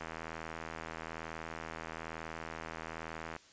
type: click train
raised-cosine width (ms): 0.5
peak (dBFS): -26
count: 273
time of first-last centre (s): 0.01-3.364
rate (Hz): 81.1
effects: white hiss -60 dBFS RMS until 3.52 s + resampled to 16000 Hz